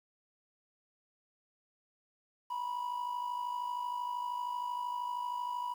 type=tone with amplitude modulation; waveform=triangle; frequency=977 Hz; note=B5; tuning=19 cents flat; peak=-29 dBFS; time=2.5-5.74 s; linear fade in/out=10 ms; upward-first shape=sine; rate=52.9 Hz; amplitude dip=65%; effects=tanh soft clip ceiling -26 dBFS + 10-bit